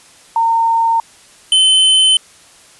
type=tone pair in turn; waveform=sine / square; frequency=914 / 3059 Hz; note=A#5 / G7; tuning=-34 / -43 cents; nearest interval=octave + major sixth; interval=2091 cents; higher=second; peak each=-10 / -8 dBFS; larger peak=second; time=0.36-1 / 1.52-2.17 s; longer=second; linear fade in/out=2 ms; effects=white hiss -44 dBFS RMS until 2.79 s + resampled to 24000 Hz